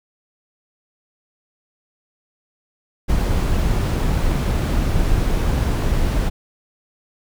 brown noise, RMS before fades -18 dBFS, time 3.08-6.3 s, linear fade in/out 20 ms, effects none

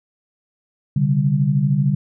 sine chord, C suspended second, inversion none, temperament equal with one note detuned, 130.81 / 143.89 / 196 Hz, C3 / D3 / G3, 0 / -35 / 0 cents, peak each -22 / -16 / -21 dBFS, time 0.96-1.95 s, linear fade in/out 5 ms, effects none

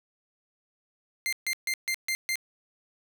sawtooth tone bursts, 2093 Hz, C7, in tune, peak -23 dBFS, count 6, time 1.26-2.356 s, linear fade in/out 0 ms, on 66 ms, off 140 ms, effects none

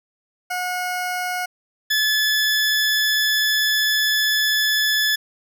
20% pulse tone pair in turn, 725 / 1724.4 Hz, F#5 / A6, -35 / -35 cents, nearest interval octave + minor third, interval 1500 cents, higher second, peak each -18 / -12 dBFS, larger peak second, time 0.5-1.46 / 1.9-5.16 s, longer second, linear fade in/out 10 ms, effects none

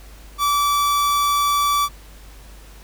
45% pulse tone, 1156 Hz, D6, 28 cents flat, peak -16 dBFS, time 0.38-1.89 s, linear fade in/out 50 ms, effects added 50 Hz sine -40 dBFS peak until 2.83 s + pink hiss -47 dBFS RMS until 2.83 s

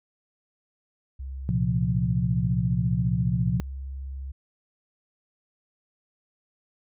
sine tone with pitch glide, 66.6 to 67.33 Hz, C2 to C#2, +31 to -50 cents, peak -32 dBFS, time 1.19-4.32 s, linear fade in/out 10 ms, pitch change +19 cents, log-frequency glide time 2.34-3.63 s
sine chord, Bb suspended second, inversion none, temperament just, 116.54 / 131.11 / 174.81 Hz, Bb2 / C3 / F3, 0 / +4 / +2 cents, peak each -26 dBFS, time 1.49-3.6 s, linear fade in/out 0 ms
effects none

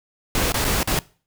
pink noise with dropouts, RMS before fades -21 dBFS, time 0.35-0.99 s, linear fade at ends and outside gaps 1 ms, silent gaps 0.521-0.542 / 0.645-0.649 / 0.831-0.874 s, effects noise-tail reverb RT60 0.4 s tail -22 dB re dry

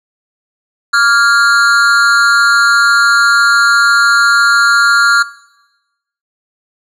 square tone with amplitude modulation, 1399 Hz, F6, 3 cents sharp, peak -4 dBFS, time 0.93-5.23 s, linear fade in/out 10 ms, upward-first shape sine, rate 246 Hz, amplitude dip 90%, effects noise-tail reverb RT60 1.0 s tail -18 dB re dry + low-pass 7000 Hz 12 dB/octave

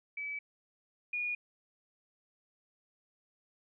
sine tone pair in turn, 2294 / 2444 Hz, D7 / D#7, -41 / -32 cents, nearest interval minor second, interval 109 cents, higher second, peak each -36 / -32 dBFS, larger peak second, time 0.17-0.39 / 1.13-1.35 s, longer neither, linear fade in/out 5 ms, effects none

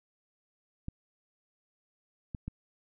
clicks, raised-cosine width 5 ms, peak -24 dBFS, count 3, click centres 0.884 / 2.348 / 2.48 s, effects none

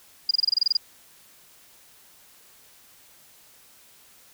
sine tone bursts, 4858 Hz, D#8, 42 cents flat, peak -16 dBFS, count 11, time 0.29-0.77 s, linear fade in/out 5 ms, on 20 ms, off 26 ms, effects white hiss -54 dBFS RMS until 4.33 s

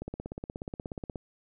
click train, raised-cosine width 2 ms, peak -23 dBFS, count 20, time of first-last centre 0.02-1.158 s, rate 16.7 Hz, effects none

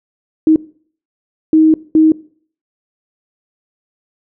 sine tone bursts at uneven times, 315.3 Hz, D#4, 23 cents sharp, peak -5 dBFS, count 3, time 0.47-0.56 / 1.53-1.74 / 1.95-2.12 s, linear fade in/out 2 ms, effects noise-tail reverb RT60 0.5 s tail -20 dB re dry

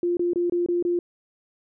sine tone bursts, 349.2 Hz, F4, in tune, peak -20 dBFS, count 6, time 0.03-0.99 s, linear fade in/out 2 ms, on 140 ms, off 24 ms, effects none

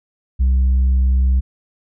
sine tone with tanh clipping, 64.5 Hz, C2, 24 cents flat, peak -12 dBFS, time 0.39-1.41 s, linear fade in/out 20 ms, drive 2 dB, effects none

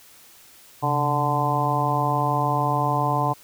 harmonic tone with a mistuned harmonic, 146.83 Hz, D3, in tune, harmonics 1 / 2 / 3 / 4 / 5 / 6 / 7, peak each -25 / -31 / -33 / -31 / -26 / -26 / -25 dBFS, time 0.82-3.34 s, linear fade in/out 20 ms, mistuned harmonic 1, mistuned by -140 cents, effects white hiss -50 dBFS RMS until 3.43 s

